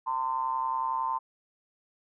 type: ring-modulated tone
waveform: triangle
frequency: 65.41 Hz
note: C2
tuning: in tune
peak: -22 dBFS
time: 0.06-1.19 s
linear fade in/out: 20 ms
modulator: 971 Hz
effects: none